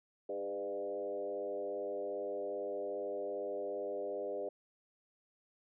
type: tone with frequency modulation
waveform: sine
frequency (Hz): 502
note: B4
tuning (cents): +28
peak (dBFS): -36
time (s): 0.29-4.49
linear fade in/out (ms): 5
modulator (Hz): 97.5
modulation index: 1.4
effects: none